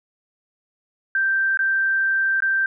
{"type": "tone with dropouts", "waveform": "sine", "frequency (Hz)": 1568, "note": "G6", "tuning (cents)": 0, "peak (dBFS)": -17, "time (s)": [1.15, 2.66], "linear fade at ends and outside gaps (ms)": 2, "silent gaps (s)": [[1.573, 1.591], [2.404, 2.422]], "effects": []}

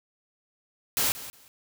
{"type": "noise with echo", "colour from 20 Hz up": "white", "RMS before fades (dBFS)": -25, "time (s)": [0.97, 1.12], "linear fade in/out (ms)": 0, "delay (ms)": 180, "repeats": 2, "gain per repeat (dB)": -15, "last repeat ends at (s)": 1.48, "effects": []}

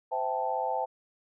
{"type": "chord", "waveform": "sine", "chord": "A minor seventh", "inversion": "first", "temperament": "equal with one note detuned", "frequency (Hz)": [516, 659.3, 784, 880], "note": ["C5", "E5", "G5", "A5"], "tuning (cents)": [-24, 0, 0, 0], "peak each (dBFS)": [-34, -35, -32, -32], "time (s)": [0.11, 0.86], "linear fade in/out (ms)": 20, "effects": []}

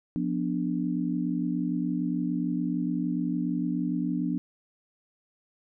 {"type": "chord", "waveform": "sine", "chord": "B diminished", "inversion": "second", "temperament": "equal with one note detuned", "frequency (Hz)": [176.44, 246.9, 293.7], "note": ["F3", "B3", "D4"], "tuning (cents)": [18, 0, 0], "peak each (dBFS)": [-30, -30, -30], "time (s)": [0.16, 4.38], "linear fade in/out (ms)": 0, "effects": []}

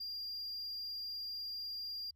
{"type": "tone", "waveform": "sine", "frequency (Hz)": 4792, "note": "D8", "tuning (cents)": 34, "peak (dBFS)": -37, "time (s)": [0, 2.11], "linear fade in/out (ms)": 10, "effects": ["tanh soft clip ceiling -39 dBFS", "added 76 Hz sine -69 dBFS peak until 2.15 s"]}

